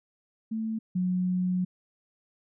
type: tone pair in turn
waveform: sine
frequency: 221.5 / 182.21 Hz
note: A3 / F#3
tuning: +12 / -26 cents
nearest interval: minor third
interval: 338 cents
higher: first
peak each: -28 / -24 dBFS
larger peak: second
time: 0.51-0.79 / 0.95-1.65 s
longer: second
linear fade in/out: 10 ms
effects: none